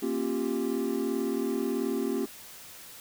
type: chord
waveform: triangle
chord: G half-diminished seventh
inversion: first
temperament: equal with one note detuned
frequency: 233.1 / 271.5 / 349.2 / 392 Hz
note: Bb3 / Db4 / F4 / G4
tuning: 0 / -36 / 0 / 0 cents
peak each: -31 / -30 / -32 / -30 dBFS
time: 0.02-2.26 s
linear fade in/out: 10 ms
effects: white hiss -47 dBFS RMS until 3 s